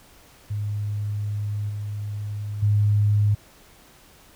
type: tone with level steps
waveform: sine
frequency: 103.83 Hz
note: G#2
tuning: in tune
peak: -24 / -27 / -16 dBFS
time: 0.5-3.35 s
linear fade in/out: 10 ms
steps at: 1.69 / 2.62 s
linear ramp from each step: 10 ms
effects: pink hiss -52 dBFS RMS until 4.35 s